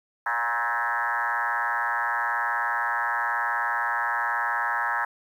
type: tone with frequency modulation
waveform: sine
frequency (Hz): 1306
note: E6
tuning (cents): -17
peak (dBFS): -23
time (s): 0.26-5.05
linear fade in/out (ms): 5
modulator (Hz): 119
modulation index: 4.2
effects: 9-bit